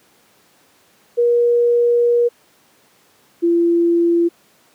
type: tone pair in turn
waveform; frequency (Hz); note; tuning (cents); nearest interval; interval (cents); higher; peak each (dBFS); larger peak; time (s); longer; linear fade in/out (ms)
sine; 477 / 340.6; A#4 / F4; +40 / -43; tritone; 583; first; -11; neither; 1.17-2.29 / 3.42-4.29; first; 20
effects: pink hiss -54 dBFS RMS until 4.74 s + high-pass 200 Hz 12 dB/octave